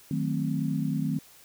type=chord; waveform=sine; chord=D# diminished seventh; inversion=none; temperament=equal; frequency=155.56 / 185 / 220 / 261.6 Hz; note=D#3 / F#3 / A3 / C4; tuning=0 / 0 / 0 / 0 cents; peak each=-29 / -33 / -32 / -31 dBFS; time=0.11-1.19 s; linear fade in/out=2 ms; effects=white hiss -54 dBFS RMS until 1.44 s

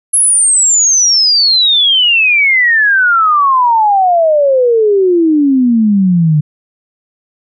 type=exponential sweep; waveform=sine; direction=down; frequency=10890 to 146.83 Hz; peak=-6 dBFS; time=0.13-6.41 s; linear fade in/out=10 ms; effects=none

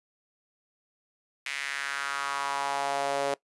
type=tone with high-pass filter sweep; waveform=sawtooth; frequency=139.9 Hz; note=C#3; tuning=16 cents sharp; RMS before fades=-31 dBFS; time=1.46-3.34 s; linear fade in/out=2 ms; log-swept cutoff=2200 to 520 Hz; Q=2.9; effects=noise-tail reverb RT60 0.1 s tail -20 dB re dry + resampled to 24000 Hz

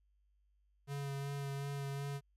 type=tone with vibrato; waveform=square; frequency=140 Hz; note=C#3; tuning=18 cents sharp; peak=-39 dBFS; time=0.87-2.21 s; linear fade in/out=50 ms; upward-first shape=sine; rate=2.7 Hz; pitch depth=17 cents each way; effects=added 50 Hz sine -70 dBFS peak until 2.36 s + resampled to 32000 Hz

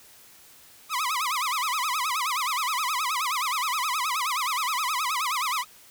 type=tone with vibrato; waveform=sawtooth; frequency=1125 Hz; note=C#6; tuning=25 cents sharp; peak=-21 dBFS; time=0.89-5.65 s; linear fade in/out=50 ms; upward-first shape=sine; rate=9.5 Hz; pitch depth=250 cents each way; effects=white hiss -52 dBFS RMS until 5.9 s

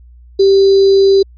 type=tone with sample-and-hold; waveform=sine; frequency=391 Hz; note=G4; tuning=4 cents flat; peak=-5 dBFS; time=0.39-1.23 s; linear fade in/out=10 ms; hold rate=4410 Hz; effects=added 60 Hz sine -37 dBFS peak until 1.37 s + resampled to 11025 Hz

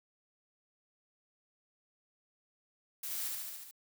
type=noise with echo; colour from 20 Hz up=blue; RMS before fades=-40 dBFS; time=3.03-3.28 s; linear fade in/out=5 ms; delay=72 ms; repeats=6; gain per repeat=-2 dB; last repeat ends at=3.712 s; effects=none

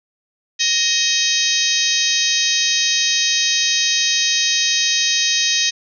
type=harmonic tone with a mistuned harmonic; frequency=633 Hz; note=D#5; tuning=30 cents sharp; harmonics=3 / 4 / 5 / 6 / 7 / 8 / 9 / 10; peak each=-25 / -24 / -23 / -21 / -26 / -22 / -25 / -22 dBFS; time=0.59-5.71 s; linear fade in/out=20 ms; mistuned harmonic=3; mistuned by=-33 cents; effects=none

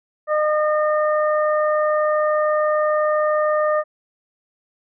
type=harmonic tone; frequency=609 Hz; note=D#5; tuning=37 cents flat; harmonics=1 / 2 / 3; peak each=-17 / -22 / -29 dBFS; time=0.27-3.84 s; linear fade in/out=50 ms; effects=none

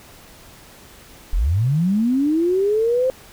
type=linear sweep; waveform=sine; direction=up; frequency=33.28 to 526 Hz; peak=-15 dBFS; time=1.33-3.1 s; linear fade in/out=0 ms; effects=pink hiss -45 dBFS RMS until 3.32 s

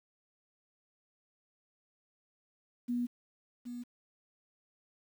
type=tone with echo; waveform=sine; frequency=242.7 Hz; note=B3; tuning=30 cents flat; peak=-30 dBFS; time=2.88-3.07 s; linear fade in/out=20 ms; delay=770 ms; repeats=1; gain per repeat=-9 dB; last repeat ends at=3.84 s; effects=10-bit

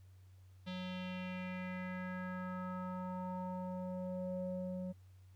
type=tone with low-pass filter sweep; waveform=square; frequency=183.4 Hz; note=F#3; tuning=15 cents flat; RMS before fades=-42 dBFS; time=0.66-4.93 s; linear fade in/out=20 ms; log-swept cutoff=3600 to 430 Hz; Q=3.5; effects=added 93 Hz sine -57 dBFS peak until 5.35 s + pink hiss -75 dBFS RMS until 5.35 s

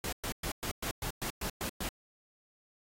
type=noise bursts; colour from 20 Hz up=pink; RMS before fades=-36 dBFS; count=10; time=0.04-1.89 s; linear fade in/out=2 ms; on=86 ms; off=110 ms; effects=AAC 48 kbps

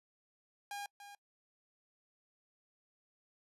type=tone with echo; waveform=sawtooth; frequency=811 Hz; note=G#5; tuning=41 cents flat; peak=-37 dBFS; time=0.71-0.86 s; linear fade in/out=2 ms; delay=290 ms; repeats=1; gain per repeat=-10 dB; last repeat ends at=1.15 s; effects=noise-tail reverb RT60 0.1 s tail -25 dB re dry + resampled to 32000 Hz

